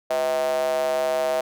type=tone with high-pass filter; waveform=square; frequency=71.2 Hz; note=C#2; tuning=47 cents sharp; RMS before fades=-23 dBFS; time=0.1-1.41 s; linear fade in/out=5 ms; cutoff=610 Hz; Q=7.9; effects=none